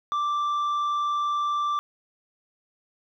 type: tone with tanh clipping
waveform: triangle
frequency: 1174.7 Hz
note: D6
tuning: in tune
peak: -24 dBFS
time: 0.12-1.79 s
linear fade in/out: 0 ms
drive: 9 dB
effects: none